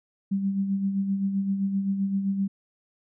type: tone with tremolo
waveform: sine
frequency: 196 Hz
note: G3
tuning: in tune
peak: -21 dBFS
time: 0.31-2.48 s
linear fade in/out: 10 ms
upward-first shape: sine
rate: 7.7 Hz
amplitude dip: 50%
effects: none